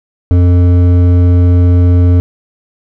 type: tone with hard clipping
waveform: triangle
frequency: 88.5 Hz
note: F2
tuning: 23 cents sharp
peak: -6 dBFS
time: 0.31-2.2 s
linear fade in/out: 0 ms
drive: 14 dB
effects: none